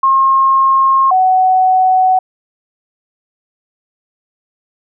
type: tone pair in turn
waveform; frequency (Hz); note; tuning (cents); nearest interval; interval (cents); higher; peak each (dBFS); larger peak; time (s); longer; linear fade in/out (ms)
sine; 1073 / 747.2; C6 / F#5; +43 / +17; tritone; 626; first; -7; neither; 0.03-1.11 / 1.11-2.19; neither; 5
effects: none